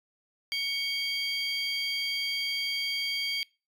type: tone cluster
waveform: triangle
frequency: 2233 / 3218 / 4648 Hz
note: C#7 / G7 / D8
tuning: +12 / +45 / -19 cents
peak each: -31 dBFS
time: 0.52-3.43 s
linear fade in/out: 0 ms
effects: noise-tail reverb RT60 0.3 s tail -24 dB re dry + tanh soft clip ceiling -17 dBFS